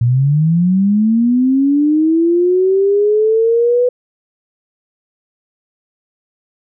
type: linear sweep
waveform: sine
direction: up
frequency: 115.3 to 497.9 Hz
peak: -9 dBFS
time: 0.01-3.89 s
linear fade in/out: 5 ms
effects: none